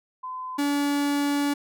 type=tone pair in turn; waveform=sine / 45% pulse; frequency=1021 / 286.5 Hz; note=C6 / D4; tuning=-43 / -43 cents; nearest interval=octave + minor seventh; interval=2200 cents; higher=first; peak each=-31 / -22 dBFS; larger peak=second; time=0.23-0.58 / 0.58-1.54 s; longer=second; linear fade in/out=10 ms; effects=none